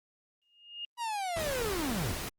sine tone with exponential growth, 2841 Hz, F7, 29 cents sharp, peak -34 dBFS, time 0.42-0.85 s, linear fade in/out 2 ms, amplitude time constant 92 ms
45% pulse linear sweep, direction down, 974 to 55 Hz, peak -32 dBFS, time 0.97-2.15 s, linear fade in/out 50 ms
pink noise, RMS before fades -37 dBFS, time 1.36-2.29 s, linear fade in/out 5 ms
effects Opus 32 kbps

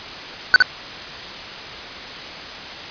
square tone with echo, 1503 Hz, F#6, 27 cents sharp, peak -6 dBFS, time 0.54-0.56 s, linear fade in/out 0 ms, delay 63 ms, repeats 1, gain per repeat -3 dB, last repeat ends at 0.623 s, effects white hiss -32 dBFS RMS until 2.9 s + resampled to 11025 Hz

